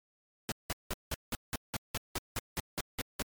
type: noise bursts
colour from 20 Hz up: pink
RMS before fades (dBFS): -34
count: 14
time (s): 0.49-3.222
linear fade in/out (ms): 0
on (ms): 28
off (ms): 180
effects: MP3 96 kbps